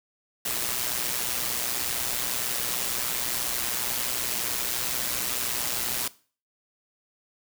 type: noise with amplitude modulation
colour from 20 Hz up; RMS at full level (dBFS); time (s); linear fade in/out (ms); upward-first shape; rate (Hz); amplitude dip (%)
white; -26; 0.45-6.08; 5; sine; 122; 60
effects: noise-tail reverb RT60 0.4 s tail -19 dB re dry